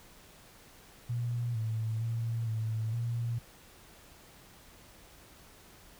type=tone with pitch steps; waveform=sine; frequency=119.7 / 111.2 / 115.2 / 110.9 / 117.8 Hz; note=A#2 / A2 / A#2 / A2 / A#2; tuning=+46 / +19 / -20 / +14 / +19 cents; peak=-30 dBFS; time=1.09-3.39 s; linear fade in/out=10 ms; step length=460 ms; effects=pink hiss -56 dBFS RMS until 5.99 s